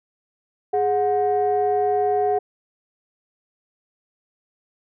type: tone pair together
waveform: sine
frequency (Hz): 414.8 / 732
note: G#4 / F#5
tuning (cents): -2 / -19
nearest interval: minor seventh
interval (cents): 983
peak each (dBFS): -19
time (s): 0.73-2.39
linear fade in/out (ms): 10
effects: tanh soft clip ceiling -12 dBFS